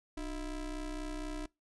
square ring-modulated tone, 166.1 Hz, E3, 13 cents sharp, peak -35 dBFS, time 0.17-1.46 s, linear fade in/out 5 ms, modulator 134 Hz, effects noise-tail reverb RT60 0.2 s tail -23 dB re dry + resampled to 24000 Hz

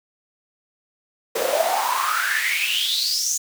pink noise with high-pass filter sweep, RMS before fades -22 dBFS, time 1.35-3.38 s, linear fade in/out 10 ms, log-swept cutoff 460 to 6800 Hz, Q 9.3, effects none

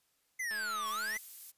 square exponential two-way sweep, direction down then up, 2085 to 1075 to 2085 Hz, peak -35 dBFS, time 0.39-1.18 s, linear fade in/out 10 ms, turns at 0.89 s
click train, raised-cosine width 0.3 ms, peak -33 dBFS, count 142, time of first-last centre 0.51-1.166 s, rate 215 Hz
violet noise, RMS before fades -46 dBFS, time 0.85-1.52 s, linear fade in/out 20 ms
effects white hiss -75 dBFS RMS until 1.57 s + resampled to 32000 Hz

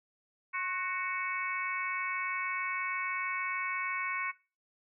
harmonic tone with a mistuned harmonic, 371.4 Hz, F#4, 7 cents sharp, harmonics 3 / 4 / 5 / 6 / 7, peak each -37 / -40 / -42 / -35 / -44 dBFS, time 0.53-4.32 s, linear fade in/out 20 ms, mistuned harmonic 3, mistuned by -49 cents, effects noise-tail reverb RT60 0.3 s tail -18 dB re dry

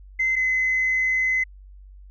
sine tone pair in turn, 2064 / 2040 Hz, C7 / C7, -24 / -44 cents, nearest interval unison, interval 20 cents, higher first, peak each -18 dBFS, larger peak neither, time 0.19-0.36 / 0.36-1.44 s, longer second, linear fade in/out 10 ms, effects tanh soft clip ceiling -14 dBFS + added 48 Hz sine -42 dBFS peak until 2.1 s

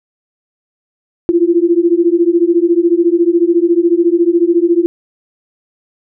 sine beating tone pair, 335.7 / 349.7 Hz, E4 / F4, +32 / +2 cents, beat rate 14 Hz, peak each -11 dBFS, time 1.29-4.86 s, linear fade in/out 0 ms, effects none

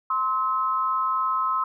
sine tone pair together, 1046.5 / 1289.5 Hz, C6 / E6, 0 / -39 cents, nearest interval major third, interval 361 cents, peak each -24 dBFS, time 0.1-1.64 s, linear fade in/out 5 ms, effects none

